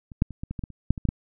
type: clicks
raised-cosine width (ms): 5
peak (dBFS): -29 / -7 / -25 / -20 / -19 / -19 / -18 / -30 / -6 / -21 / -13 / -11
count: 12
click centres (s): 0.118 / 0.221 / 0.307 / 0.435 / 0.51 / 0.592 / 0.638 / 0.703 / 0.906 / 0.978 / 1.053 / 1.089
effects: none